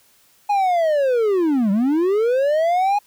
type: linear two-way sweep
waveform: triangle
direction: down then up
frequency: 835 to 190 to 835 Hz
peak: -13 dBFS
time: 0.49-2.99 s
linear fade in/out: 10 ms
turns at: 1.71 s
effects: white hiss -56 dBFS RMS until 3.06 s

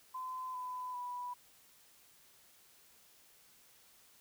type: tone with pitch steps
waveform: sine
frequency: 1023 / 1003.7 / 984.7 Hz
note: C6 / B5 / B5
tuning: -39 / +28 / -5 cents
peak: -39 dBFS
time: 0.14-1.34 s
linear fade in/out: 10 ms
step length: 400 ms
effects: white hiss -64 dBFS RMS until 4.2 s

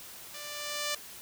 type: tone with level ramp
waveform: 5% pulse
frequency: 590 Hz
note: D5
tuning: 8 cents sharp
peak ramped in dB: -31 to -18 dBFS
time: 0.34-0.95 s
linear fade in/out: 5 ms
effects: white hiss -47 dBFS RMS until 1.21 s

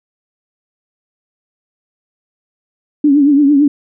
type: tone with vibrato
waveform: sine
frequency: 286.1 Hz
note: D4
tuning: 45 cents flat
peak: -6 dBFS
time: 3.04-3.68 s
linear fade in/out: 5 ms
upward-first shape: triangle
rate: 8.9 Hz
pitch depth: 100 cents each way
effects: none

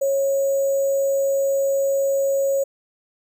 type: tone with sample-and-hold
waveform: sine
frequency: 549 Hz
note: C#5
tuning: 17 cents flat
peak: -17 dBFS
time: 0.01-2.64 s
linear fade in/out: 10 ms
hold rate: 7350 Hz
effects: none

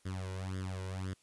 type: tone with flanger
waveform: sawtooth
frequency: 94 Hz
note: F#2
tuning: 28 cents sharp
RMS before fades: -39 dBFS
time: 0.05-1.14 s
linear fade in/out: 10 ms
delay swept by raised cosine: 0.59 to 2.09 ms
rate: 1.9 Hz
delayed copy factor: +0.85
effects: white hiss -69 dBFS RMS until 1.22 s + resampled to 24000 Hz

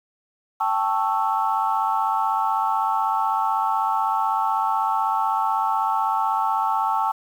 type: chord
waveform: sine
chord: A dominant seventh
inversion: third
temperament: equal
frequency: 784 / 880 / 1108.7 / 1318.5 Hz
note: G5 / A5 / C#6 / E6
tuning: 0 / 0 / 0 / 0 cents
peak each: -25 / -22 / -26 / -26 dBFS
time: 0.6-7.12 s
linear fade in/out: 10 ms
effects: tanh soft clip ceiling -9 dBFS + 8-bit

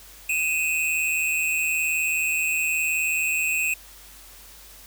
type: tone pair together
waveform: square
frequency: 2516 / 2675 Hz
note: D#7 / E7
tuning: +19 / +25 cents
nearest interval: minor second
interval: 106 cents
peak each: -24 / -27 dBFS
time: 0.29-3.74 s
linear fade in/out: 5 ms
effects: added 48 Hz sine -51 dBFS peak until 4.86 s + white hiss -47 dBFS RMS until 4.86 s

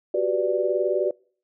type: chord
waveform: sine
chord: G major seventh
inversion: third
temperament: equal with one note detuned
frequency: 370 / 389.3 / 493.9 / 587.3 Hz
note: F#4 / G4 / B4 / D5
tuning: 0 / -12 / 0 / 0 cents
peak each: -25 / -27 / -27 / -24 dBFS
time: 0.14-1.11 s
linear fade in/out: 5 ms
effects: noise-tail reverb RT60 0.5 s tail -26 dB re dry

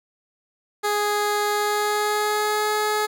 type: tone with pitch glide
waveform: 15% pulse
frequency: 415.3 to 424 Hz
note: G#4 to G#4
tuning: 0 to +36 cents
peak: -14 dBFS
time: 0.83-3.07 s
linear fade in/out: 20 ms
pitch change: +36 cents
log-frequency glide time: 1.49-2.71 s
effects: none

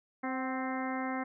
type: harmonic tone with a mistuned harmonic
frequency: 261.6 Hz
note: C4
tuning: in tune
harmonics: 1 / 2 / 3 / 4 / 5 / 6 / 7 / 8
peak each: -35 / -42 / -39 / -42 / -44 / -46 / -45 / -44 dBFS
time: 0.23-1.24 s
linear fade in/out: 10 ms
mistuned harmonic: 3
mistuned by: -33 cents
effects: none

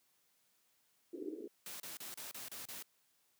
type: band-pass noise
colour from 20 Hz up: pink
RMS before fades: -45 dBFS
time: 1.13-1.48 s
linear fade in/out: 5 ms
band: 300 to 410 Hz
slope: 48 dB/octave
type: noise bursts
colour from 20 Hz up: white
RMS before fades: -47 dBFS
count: 7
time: 1.66-2.826 s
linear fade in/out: 2 ms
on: 140 ms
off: 31 ms
effects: white hiss -75 dBFS RMS until 3.39 s + high-pass 100 Hz 12 dB/octave

